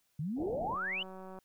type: exponential sweep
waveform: sine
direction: up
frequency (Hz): 138 to 3100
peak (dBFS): -33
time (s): 0.19-1.03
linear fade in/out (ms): 5
type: low-pass noise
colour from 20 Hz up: white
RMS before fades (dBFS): -41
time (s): 0.36-0.78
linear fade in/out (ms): 50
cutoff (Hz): 810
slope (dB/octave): 96
type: click train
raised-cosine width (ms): 1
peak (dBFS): -35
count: 119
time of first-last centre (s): 0.76-1.388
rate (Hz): 188
effects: white hiss -75 dBFS RMS until 1.44 s